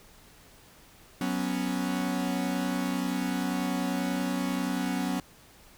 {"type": "chord", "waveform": "45% pulse", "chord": "F# suspended fourth", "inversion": "none", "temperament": "equal", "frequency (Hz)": [185, 246.9, 277.2], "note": ["F#3", "B3", "C#4"], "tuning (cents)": [0, 0, 0], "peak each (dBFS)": -32, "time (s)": [1.21, 5.2], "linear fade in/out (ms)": 2, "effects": ["pink hiss -55 dBFS RMS until 5.77 s"]}